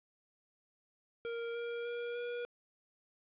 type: tone with pitch steps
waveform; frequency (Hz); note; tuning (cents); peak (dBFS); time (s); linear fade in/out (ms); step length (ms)
square; 466.2 / 471.1 / 476 / 481; A#4 / A#4 / A#4 / B4; 0 / +18 / +36 / -46; -38; 1.25-2.45; 0; 300
effects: resampled to 8000 Hz + 11-bit